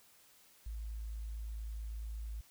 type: tone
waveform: sine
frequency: 54.5 Hz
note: A1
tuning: 16 cents flat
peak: -39 dBFS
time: 0.66-2.41 s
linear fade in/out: 5 ms
effects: white hiss -64 dBFS RMS until 2.5 s